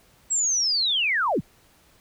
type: linear sweep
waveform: sine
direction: down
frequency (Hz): 7780 to 70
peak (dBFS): -20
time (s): 0.3-1.41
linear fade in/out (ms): 20
effects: pink hiss -58 dBFS RMS until 2 s